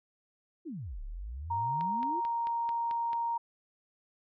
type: exponential two-way sweep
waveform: sine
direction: down then up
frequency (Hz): 370 to 32.73 to 370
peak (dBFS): -37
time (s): 0.65-2.21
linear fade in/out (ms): 20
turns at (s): 1.02
type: tone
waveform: sine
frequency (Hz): 932.3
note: A#5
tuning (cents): 0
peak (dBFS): -29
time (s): 1.5-3.38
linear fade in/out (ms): 10
type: click train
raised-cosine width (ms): 0.3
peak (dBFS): -29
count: 7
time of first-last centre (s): 1.81-3.132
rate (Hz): 4.54
effects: none